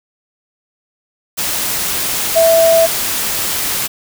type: tone in noise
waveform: sine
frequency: 659.3 Hz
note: E5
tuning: in tune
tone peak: -7 dBFS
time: 2.35-2.87 s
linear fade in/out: 20 ms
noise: white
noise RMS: -18 dBFS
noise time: 1.37-3.88 s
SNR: +8 dB
effects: none